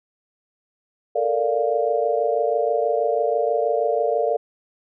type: chord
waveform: sine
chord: Bb major seventh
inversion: third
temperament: equal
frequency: 440 / 466.2 / 587.3 / 698.5 Hz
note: A4 / Bb4 / D5 / F5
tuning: 0 / 0 / 0 / 0 cents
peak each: -25 / -23 / -23 / -24 dBFS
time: 1.15-4.37 s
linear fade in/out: 10 ms
effects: none